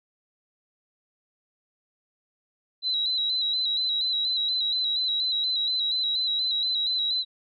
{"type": "tone with vibrato", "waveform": "sine", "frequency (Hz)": 3951, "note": "B7", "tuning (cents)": 0, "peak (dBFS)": -23, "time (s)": [2.82, 7.25], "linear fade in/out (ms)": 50, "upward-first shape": "square", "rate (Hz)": 4.2, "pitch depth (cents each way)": 39, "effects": []}